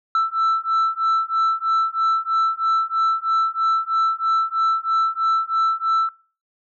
sine beating tone pair, 1325 / 1328.1 Hz, E6 / E6, +9 / +13 cents, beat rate 3.1 Hz, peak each -18 dBFS, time 0.15-6.09 s, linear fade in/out 2 ms, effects noise-tail reverb RT60 0.4 s tail -22 dB re dry + tanh soft clip ceiling -14 dBFS

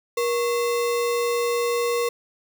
sine tone with sample-and-hold, 475.4 Hz, A#4, 34 cents sharp, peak -20 dBFS, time 0.17-2.09 s, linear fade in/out 5 ms, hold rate 1575 Hz, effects none

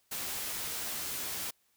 white noise with comb filter, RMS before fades -37 dBFS, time 0.11-1.51 s, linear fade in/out 10 ms, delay 13 ms, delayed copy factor +0.5, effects white hiss -72 dBFS RMS until 1.76 s

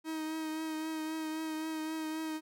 45% pulse tone with vibrato, 315.5 Hz, D#4, 24 cents sharp, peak -35 dBFS, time 0.04-2.41 s, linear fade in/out 50 ms, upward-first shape triangle, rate 3.8 Hz, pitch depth 24 cents each way, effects none

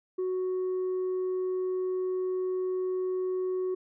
sine tone with tanh clipping, 370 Hz, F#4, in tune, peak -28 dBFS, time 0.18-3.75 s, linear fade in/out 10 ms, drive 1 dB, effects none

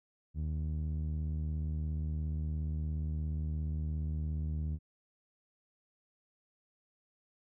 sawtooth tone with low-pass filter, 77.1 Hz, D#2, 15 cents flat, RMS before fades -35 dBFS, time 0.34-4.79 s, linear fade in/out 50 ms, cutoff 160 Hz, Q 1.1, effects none

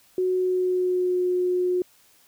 sine tone with pitch glide, 368.7 to 361.5 Hz, F#4 to F#4, -6 to -40 cents, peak -20 dBFS, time 0.18-1.82 s, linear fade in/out 2 ms, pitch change -34 cents, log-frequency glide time 0.35-1.21 s, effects white hiss -58 dBFS RMS until 2.27 s

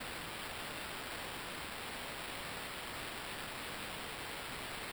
violet noise with sample-and-hold, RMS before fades -44 dBFS, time 0-4.92 s, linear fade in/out 10 ms, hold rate 6300 Hz, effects none

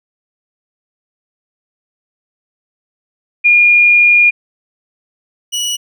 sine / 25% pulse tone pair in turn, 2424 / 2932 Hz, D#7 / F#7, -46 / -16 cents, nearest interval minor third, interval 330 cents, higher second, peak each -5 / -12 dBFS, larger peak first, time 3.44-4.31 / 5.52-5.77 s, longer first, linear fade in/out 20 ms, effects none

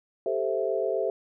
sine chord, A minor seventh, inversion third, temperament equal, 392 / 440 / 523.3 / 659.3 Hz, G4 / A4 / C5 / E5, 0 / 0 / 0 / 0 cents, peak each -30 dBFS, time 0.26-1.1 s, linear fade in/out 2 ms, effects none

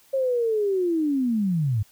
sine linear sweep, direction down, 544 to 97 Hz, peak -20 dBFS, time 0.13-1.83 s, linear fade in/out 10 ms, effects white hiss -57 dBFS RMS until 1.91 s

